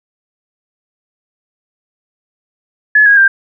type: tone with pitch steps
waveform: sine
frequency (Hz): 1708 / 1645.1 / 1584.4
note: G#6 / G#6 / G6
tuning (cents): +48 / -17 / +18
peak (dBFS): -4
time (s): 2.95-3.28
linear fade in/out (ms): 5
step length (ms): 110
effects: none